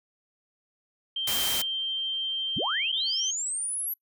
sine tone, 3147 Hz, G7, 6 cents sharp, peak -27 dBFS, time 1.16-3.31 s, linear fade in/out 5 ms
white noise, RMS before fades -29 dBFS, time 1.27-1.62 s, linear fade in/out 5 ms
sine linear sweep, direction up, 58.4 to 11840 Hz, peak -28 dBFS, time 2.56-3.94 s, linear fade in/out 10 ms
effects noise-tail reverb RT60 0.1 s tail -24 dB re dry

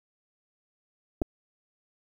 clicks, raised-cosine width 2 ms, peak -15 dBFS, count 2, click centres 1.217 / 1.22 s, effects 9-bit

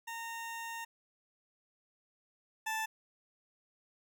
20% pulse tone pair in turn, 920 / 879.1 Hz, A#5 / A5, -23 / -2 cents, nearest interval minor second, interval 79 cents, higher first, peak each -35 / -29 dBFS, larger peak second, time 0.07-0.85 / 2.66-2.86 s, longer first, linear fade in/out 10 ms, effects none

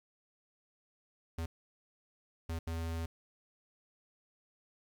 square tone bursts at uneven times, 82.41 Hz, E2, in tune, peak -36 dBFS, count 3, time 1.38-1.46 / 2.49-2.59 / 2.67-3.06 s, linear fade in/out 5 ms, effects 11-bit

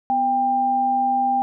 sine tone pair together, 250.1 / 794 Hz, B3 / G5, +22 / +22 cents, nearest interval octave + minor sixth, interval 2000 cents, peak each -28 / -17 dBFS, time 0.1-1.42 s, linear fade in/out 0 ms, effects none

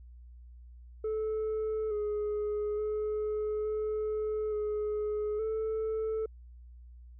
sine tone with pitch steps, 434.9 / 419 / 425.5 / 428.9 / 422 / 439.5 Hz, A4 / G#4 / G#4 / A4 / G#4 / A4, -20 / +15 / +42 / -44 / +28 / -2 cents, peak -27 dBFS, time 1.04-6.26 s, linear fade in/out 5 ms, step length 870 ms, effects tanh soft clip ceiling -29 dBFS + added 60 Hz sine -48 dBFS peak until 7.19 s

